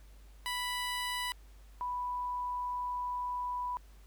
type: tone pair in turn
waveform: 15% pulse / sine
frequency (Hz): 987.8 / 987.8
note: B5 / B5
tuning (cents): 0 / 0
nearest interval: unison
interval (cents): 0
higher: neither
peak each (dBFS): -27 / -33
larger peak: first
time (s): 0.46-1.32 / 1.81-3.77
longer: second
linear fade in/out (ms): 0
effects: added 50 Hz sine -52 dBFS peak until 4.06 s + pink hiss -65 dBFS RMS until 4.06 s

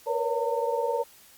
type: tone cluster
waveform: sine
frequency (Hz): 467.6 / 486.7 / 562 / 910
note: A#4 / B4 / C#5 / A#5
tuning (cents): +5 / -25 / +24 / -42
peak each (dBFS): -30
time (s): 0.06-1.04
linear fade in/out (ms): 20
effects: white hiss -54 dBFS RMS until 1.37 s + Opus 48 kbps

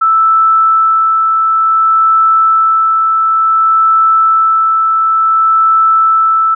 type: tone with tremolo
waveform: sine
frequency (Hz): 1318.5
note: E6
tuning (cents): 0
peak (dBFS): -5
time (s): 0.01-6.55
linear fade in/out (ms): 10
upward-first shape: sine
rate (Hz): 0.56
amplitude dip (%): 25
effects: none

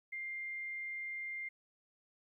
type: tone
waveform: sine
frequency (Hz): 2100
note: C7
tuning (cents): +6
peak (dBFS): -39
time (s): 0.12-1.49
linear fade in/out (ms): 10
effects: 13-bit

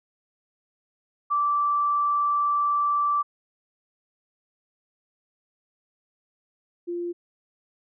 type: tone pair in turn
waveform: sine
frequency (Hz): 1166 / 347.4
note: D6 / F4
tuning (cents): -13 / -9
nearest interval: octave + major sixth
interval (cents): 2096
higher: first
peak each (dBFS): -20 / -27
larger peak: first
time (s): 1.3-3.23 / 6.87-7.13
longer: first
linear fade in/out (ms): 20
effects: none

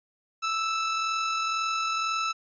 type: tone with amplitude modulation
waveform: sawtooth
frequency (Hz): 1317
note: E6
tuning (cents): -2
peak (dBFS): -21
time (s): 0.42-2.33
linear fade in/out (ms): 20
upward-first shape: sine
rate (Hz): 42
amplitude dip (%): 25
effects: resampled to 16000 Hz

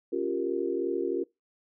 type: chord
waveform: sine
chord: G half-diminished seventh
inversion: second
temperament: equal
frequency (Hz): 277.2 / 349.2 / 392 / 466.2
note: Db4 / F4 / G4 / Bb4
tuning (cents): 0 / 0 / 0 / 0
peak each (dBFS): -35 / -30 / -32 / -33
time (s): 0.12-1.24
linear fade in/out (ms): 10
effects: noise-tail reverb RT60 0.2 s tail -22 dB re dry

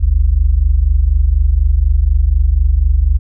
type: tone pair together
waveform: sine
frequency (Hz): 47.92 / 72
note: G1 / D2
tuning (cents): -39 / -34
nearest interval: perfect fifth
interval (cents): 705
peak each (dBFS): -11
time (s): 0-3.19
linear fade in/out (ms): 20
effects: none

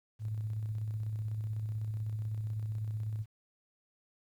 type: tone with tremolo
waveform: sine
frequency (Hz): 108.2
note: A2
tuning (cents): -29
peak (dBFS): -32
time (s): 0.19-3.26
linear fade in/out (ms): 50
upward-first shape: square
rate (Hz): 16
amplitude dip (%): 30
effects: 11-bit

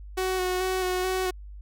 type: tone with vibrato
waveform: sawtooth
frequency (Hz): 370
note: F#4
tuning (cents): 0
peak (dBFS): -21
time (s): 0.17-1.31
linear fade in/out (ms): 10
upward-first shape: square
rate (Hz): 2.3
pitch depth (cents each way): 17
effects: added 50 Hz sine -39 dBFS peak until 1.61 s

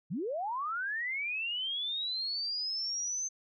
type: linear sweep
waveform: sine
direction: up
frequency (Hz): 130.81 to 6272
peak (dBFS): -32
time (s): 0.1-3.29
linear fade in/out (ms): 20
effects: none

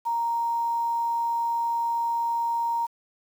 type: tone with quantisation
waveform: sine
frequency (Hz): 932.3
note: A#5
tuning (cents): 0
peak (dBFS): -23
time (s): 0.05-2.87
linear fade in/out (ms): 20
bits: 8
effects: none

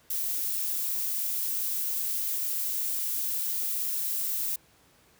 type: noise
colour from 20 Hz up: violet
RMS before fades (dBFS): -30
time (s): 0.1-4.56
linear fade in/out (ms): 5
effects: pink hiss -61 dBFS RMS until 5.19 s + high-pass 60 Hz 12 dB/octave

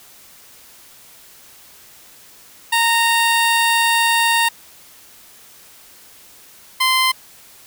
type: tone pair in turn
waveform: 15% pulse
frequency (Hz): 924 / 1037.2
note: A#5 / C6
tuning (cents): -16 / -15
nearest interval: major second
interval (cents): 201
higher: second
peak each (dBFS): -7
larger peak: neither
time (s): 2.72-4.49 / 6.8-7.12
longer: first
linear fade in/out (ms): 10
effects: white hiss -45 dBFS RMS until 7.66 s

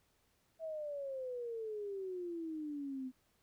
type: exponential sweep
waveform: sine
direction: down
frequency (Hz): 656 to 253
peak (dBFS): -39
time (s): 0.59-3.12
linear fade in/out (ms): 50
effects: pink hiss -75 dBFS RMS until 3.42 s

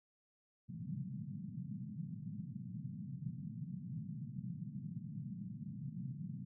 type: band-pass noise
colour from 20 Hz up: pink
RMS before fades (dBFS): -45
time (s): 0.68-6.45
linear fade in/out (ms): 20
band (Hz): 120 to 210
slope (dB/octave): 48
effects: none

